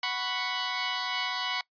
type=chord; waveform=10% pulse; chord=F# suspended fourth; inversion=none; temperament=equal; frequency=740 / 987.8 / 1108.7 Hz; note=F#5 / B5 / C#6; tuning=0 / 0 / 0 cents; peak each=-26 / -23 / -25 dBFS; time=0.03-1.61 s; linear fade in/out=2 ms; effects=noise-tail reverb RT60 0.1 s tail -22 dB re dry + resampled to 11025 Hz